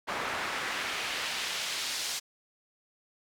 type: noise with band-pass filter sweep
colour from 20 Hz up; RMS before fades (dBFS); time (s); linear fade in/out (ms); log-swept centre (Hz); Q
pink; -34; 0.07-2.2; 20; 1200 to 5400; 0.92
effects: none